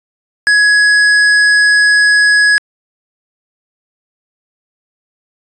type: tone with tanh clipping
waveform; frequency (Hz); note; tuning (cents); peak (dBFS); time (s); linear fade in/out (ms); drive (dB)
triangle; 1676; G#6; +15; -8; 0.47-2.58; 0; 17
effects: resampled to 22050 Hz